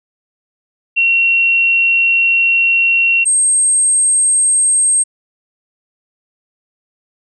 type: tone pair in turn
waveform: sine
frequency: 2733 / 8430 Hz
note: F7 / C9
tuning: -38 / +12 cents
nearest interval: octave + minor sixth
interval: 1950 cents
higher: second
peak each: -9 dBFS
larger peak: neither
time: 0.96-3.25 / 3.25-5.04 s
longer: first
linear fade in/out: 20 ms
effects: none